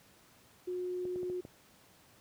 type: tone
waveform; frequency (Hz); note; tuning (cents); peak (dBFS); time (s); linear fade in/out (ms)
sine; 361.7; F#4; -39; -34; 0.67-1.41; 10
type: clicks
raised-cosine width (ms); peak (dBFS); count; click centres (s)
2; -32; 5; 1.053 / 1.159 / 1.231 / 1.299 / 1.451
effects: pink hiss -62 dBFS RMS until 2.2 s + high-pass 80 Hz 12 dB/octave